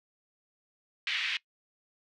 pink band-pass noise, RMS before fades -32 dBFS, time 1.07-1.37 s, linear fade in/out 2 ms, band 2000 to 3400 Hz, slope 24 dB/octave, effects noise-tail reverb RT60 0.1 s tail -21 dB re dry

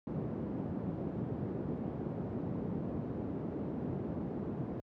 pink band-pass noise, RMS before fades -38 dBFS, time 0.07-4.8 s, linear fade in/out 0 ms, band 130 to 370 Hz, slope 12 dB/octave, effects high-pass 60 Hz 12 dB/octave

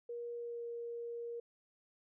sine tone with pitch glide, 474.7 to 470.3 Hz, A#4 to A#4, +31 to +15 cents, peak -40 dBFS, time 0.09-1.4 s, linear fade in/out 5 ms, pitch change -16 cents, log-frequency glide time 0.34-0.64 s, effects none

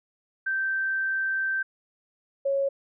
sine tone pair in turn, 1559 / 551.2 Hz, G6 / C#5, -10 / -10 cents, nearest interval octave + tritone, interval 1800 cents, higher first, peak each -24 / -22 dBFS, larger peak second, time 0.46-1.63 / 2.45-2.69 s, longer first, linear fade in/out 10 ms, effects none

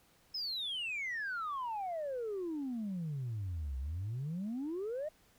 sine exponential two-way sweep, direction down then up, 5260 to 63.1 to 637 Hz, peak -34 dBFS, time 0.34-5.09 s, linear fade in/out 10 ms, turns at 3.78 s, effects tanh soft clip ceiling -33 dBFS + pink hiss -67 dBFS RMS until 5.38 s

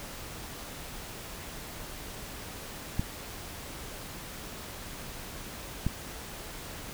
clicks, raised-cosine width 5 ms, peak -15 dBFS, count 2, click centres 2.995 / 5.866 s, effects pink hiss -42 dBFS RMS until 6.93 s

